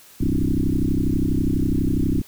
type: tone with frequency modulation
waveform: sine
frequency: 138.59 Hz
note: C#3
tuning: in tune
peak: -17 dBFS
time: 0.2-2.22 s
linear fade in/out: 10 ms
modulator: 32.2 Hz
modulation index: 5.7
effects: white hiss -48 dBFS RMS until 2.27 s